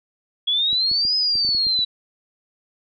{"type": "exponential two-way sweep", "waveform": "sine", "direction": "up then down", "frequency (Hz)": [3331, 5080, 3908], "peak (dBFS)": -17, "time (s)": [0.47, 1.85], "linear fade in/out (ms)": 10, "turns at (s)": 1.16}
{"type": "clicks", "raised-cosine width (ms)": 3, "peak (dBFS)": -26, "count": 9, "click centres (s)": [0.73, 0.915, 1.052, 1.355, 1.449, 1.49, 1.549, 1.668, 1.79]}
{"effects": []}